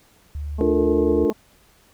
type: tone with pitch glide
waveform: sine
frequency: 73.42 to 74.44 Hz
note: D2 to D2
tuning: 0 to +24 cents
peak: -26 dBFS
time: 0.35-1.25 s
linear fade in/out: 0 ms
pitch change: +24 cents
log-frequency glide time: 0.85-1.09 s
type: harmonic tone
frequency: 215 Hz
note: A3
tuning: 40 cents flat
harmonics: 1 / 2 / 3 / 4 / 5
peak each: -27 / -33 / -37 / -39 / -41 dBFS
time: 0.58-1.33 s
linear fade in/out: 10 ms
type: chord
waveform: sine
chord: Bb major seventh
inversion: first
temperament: equal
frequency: 293.7 / 349.2 / 440 / 466.2 Hz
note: D4 / F4 / A4 / Bb4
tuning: 0 / 0 / 0 / 0 cents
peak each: -22 dBFS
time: 0.61-1.3 s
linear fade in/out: 0 ms
effects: pink hiss -56 dBFS RMS until 1.93 s